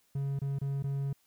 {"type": "tone with dropouts", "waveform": "triangle", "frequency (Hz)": 138.59, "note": "C#3", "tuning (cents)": 0, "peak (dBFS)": -28, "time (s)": [0.15, 1.13], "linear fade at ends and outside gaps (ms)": 5, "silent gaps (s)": [[0.391, 0.416], [0.588, 0.614], [0.826, 0.839]], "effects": ["white hiss -70 dBFS RMS until 1.26 s"]}